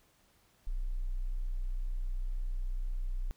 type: tone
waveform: sine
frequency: 31 Hz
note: B0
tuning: 7 cents sharp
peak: -31 dBFS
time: 0.67-3.31 s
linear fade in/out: 0 ms
effects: pink hiss -68 dBFS RMS until 3.36 s